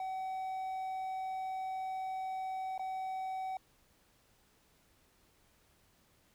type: tone with dropouts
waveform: triangle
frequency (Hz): 757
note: F#5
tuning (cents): +39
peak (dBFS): -34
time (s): 0-3.57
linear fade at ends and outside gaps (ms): 2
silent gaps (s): 2.779-2.794
effects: pink hiss -69 dBFS RMS until 6.34 s